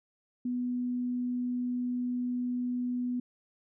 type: tone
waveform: sine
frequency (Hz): 246.9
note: B3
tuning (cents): 0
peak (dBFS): -29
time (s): 0.45-3.2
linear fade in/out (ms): 5
effects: none